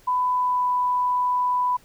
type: tone with pitch glide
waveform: sine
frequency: 999 to 992.7 Hz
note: B5 to B5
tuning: +20 to +9 cents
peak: -19 dBFS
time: 0.07-1.77 s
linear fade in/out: 10 ms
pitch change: -11 cents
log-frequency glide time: 0.33-0.69 s
effects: pink hiss -55 dBFS RMS until 1.84 s